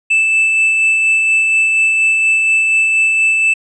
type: tone with tremolo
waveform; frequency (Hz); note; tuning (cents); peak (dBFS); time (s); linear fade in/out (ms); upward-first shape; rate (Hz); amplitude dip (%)
triangle; 2637; E7; 0; -7; 0.1-3.54; 10; sine; 4.2; 25
effects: resampled to 24000 Hz